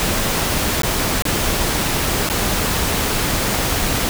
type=noise with dropouts; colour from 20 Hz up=pink; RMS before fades=-19 dBFS; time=0-4.09 s; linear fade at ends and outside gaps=0 ms; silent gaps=0.819-0.833 / 1.222-1.253 / 2.289-2.299 s; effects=none